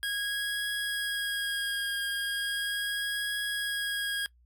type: tone with vibrato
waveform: 25% pulse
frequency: 1640 Hz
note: G#6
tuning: 22 cents flat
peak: -26 dBFS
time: 0.03-4.26 s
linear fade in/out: 0 ms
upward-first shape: triangle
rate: 0.37 Hz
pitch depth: 21 cents each way
effects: noise-tail reverb RT60 0.1 s tail -20 dB re dry + added 60 Hz sine -59 dBFS peak until 4.45 s